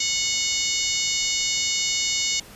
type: harmonic tone with a mistuned harmonic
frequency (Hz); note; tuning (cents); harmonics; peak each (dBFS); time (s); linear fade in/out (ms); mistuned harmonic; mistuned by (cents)
733; F#5; -16; 3 / 4 / 5 / 6 / 7 / 8 / 9 / 10; -30 / -30 / -30 / -30 / -30 / -30 / -30 / -30; 0-2.4; 5; 8; +15
effects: pink hiss -45 dBFS RMS until 2.55 s + resampled to 32000 Hz